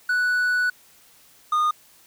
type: tone pair in turn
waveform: triangle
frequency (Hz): 1480 / 1225.3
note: F#6 / D#6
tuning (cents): 0 / -27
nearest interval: minor third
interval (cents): 327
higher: first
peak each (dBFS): -17 / -16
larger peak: second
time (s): 0.09-0.7 / 1.52-1.71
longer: first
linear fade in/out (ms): 5
effects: white hiss -54 dBFS RMS until 2.06 s